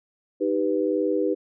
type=chord; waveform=sine; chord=Eb augmented; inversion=none; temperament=equal; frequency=311.1 / 392 / 493.9 Hz; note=Eb4 / G4 / B4; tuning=0 / 0 / 0 cents; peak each=-25 dBFS; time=0.4-1.35 s; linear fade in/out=20 ms; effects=none